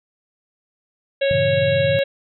harmonic tone, 551 Hz, C#5, 11 cents flat, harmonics 1 / 3 / 4 / 5 / 6 / 7, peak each -16 / -28 / -31 / -29 / -34 / -31 dBFS, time 1.21-2.04 s, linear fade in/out 10 ms
sine chord, G diminished seventh, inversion none, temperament equal, 98 / 116.54 / 138.59 / 164.81 Hz, G2 / Bb2 / Db3 / Fb3, 0 / 0 / 0 / 0 cents, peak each -27 / -28 / -25 / -29 dBFS, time 1.31-1.99 s, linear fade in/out 0 ms
effects none

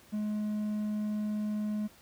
triangle tone, 211.2 Hz, G#3, 29 cents sharp, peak -28 dBFS, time 0.12-1.88 s, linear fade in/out 20 ms, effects pink hiss -58 dBFS RMS until 2.01 s + high-pass 60 Hz 12 dB/octave

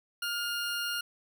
20% pulse tone, 1414 Hz, F6, 21 cents sharp, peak -26 dBFS, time 0.22-1.01 s, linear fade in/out 5 ms, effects none

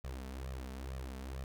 sawtooth tone with flanger, 65.41 Hz, C2, in tune, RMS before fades -43 dBFS, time 0.04-1.44 s, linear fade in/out 0 ms, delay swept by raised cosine 1.6 to 4.6 ms, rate 2.2 Hz, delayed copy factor +0.9, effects none

